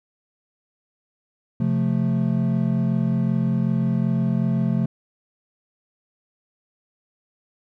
triangle chord, F major, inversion second, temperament equal with one note detuned, 132.1 / 174.61 / 220 Hz, C3 / F3 / A3, +17 / 0 / 0 cents, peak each -21 dBFS, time 1.6-4.86 s, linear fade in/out 5 ms, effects none

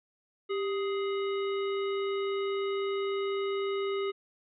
harmonic tone with a mistuned harmonic, 417.1 Hz, G#4, 7 cents sharp, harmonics 1 / 3 / 5 / 7 / 9, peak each -29 / -39 / -43 / -46 / -48 dBFS, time 0.49-4.12 s, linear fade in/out 20 ms, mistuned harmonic 1, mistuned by -94 cents, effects none

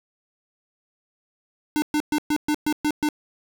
square tone bursts, 300.2 Hz, D4, 38 cents sharp, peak -20 dBFS, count 8, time 1.76-3.088 s, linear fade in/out 0 ms, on 61 ms, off 120 ms, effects none

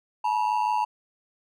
triangle ring-modulated tone, 912 Hz, A#5, 38 cents flat, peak -17 dBFS, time 0.24-0.85 s, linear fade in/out 10 ms, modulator 52.9 Hz, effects none

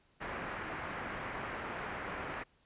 white low-pass noise, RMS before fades -41 dBFS, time 0.2-2.44 s, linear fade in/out 20 ms, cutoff 2000 Hz, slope 24 dB/octave, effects pink hiss -70 dBFS RMS until 2.65 s + resampled to 8000 Hz

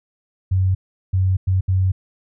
sine tone bursts at uneven times, 93.9 Hz, F#2, 26 cents sharp, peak -14 dBFS, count 4, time 0.51-0.75 / 1.13-1.37 / 1.47-1.61 / 1.68-1.92 s, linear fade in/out 10 ms, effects none

